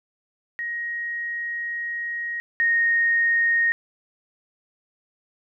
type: tone pair in turn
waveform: sine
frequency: 1883 / 1858.1 Hz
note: A#6 / A#6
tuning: +17 / -6 cents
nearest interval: unison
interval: 23 cents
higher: first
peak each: -26 / -17 dBFS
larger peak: second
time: 0.59-2.4 / 2.6-3.72 s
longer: first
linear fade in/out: 0 ms
effects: none